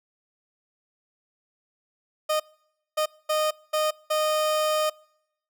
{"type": "tone bursts at uneven times", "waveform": "30% pulse", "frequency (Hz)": 616, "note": "D#5", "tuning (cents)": -17, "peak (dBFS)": -19, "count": 5, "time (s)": [[2.29, 2.4], [2.97, 3.06], [3.29, 3.51], [3.73, 3.91], [4.1, 4.9]], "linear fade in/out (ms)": 10, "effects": ["noise-tail reverb RT60 0.8 s tail -26 dB re dry"]}